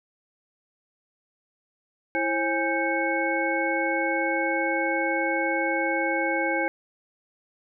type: tone cluster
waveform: sine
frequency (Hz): 331.6 / 537 / 823 / 1568 / 2203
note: E4 / C5 / G#5 / G6 / C#7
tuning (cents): +10 / +45 / -16 / 0 / -11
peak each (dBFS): -29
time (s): 2.15-6.68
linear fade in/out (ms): 0
effects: none